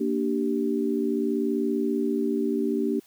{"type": "chord", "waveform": "sine", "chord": "G minor", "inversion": "first", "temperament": "equal with one note detuned", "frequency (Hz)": [233.1, 293.7, 388.6], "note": ["Bb3", "D4", "G4"], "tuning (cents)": [0, 0, -15], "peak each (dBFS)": -27, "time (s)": [0, 3], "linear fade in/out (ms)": 10, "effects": ["white hiss -58 dBFS RMS until 3.06 s"]}